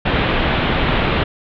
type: low-pass noise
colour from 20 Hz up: pink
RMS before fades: -17 dBFS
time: 0.05-1.24 s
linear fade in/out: 10 ms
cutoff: 3600 Hz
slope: 48 dB/octave
effects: none